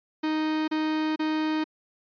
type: tone bursts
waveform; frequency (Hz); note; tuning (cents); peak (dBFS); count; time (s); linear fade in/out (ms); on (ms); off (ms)
45% pulse; 311.1; D#4; 0; -24; 3; 0.23-1.642; 10; 450; 31
effects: resampled to 11025 Hz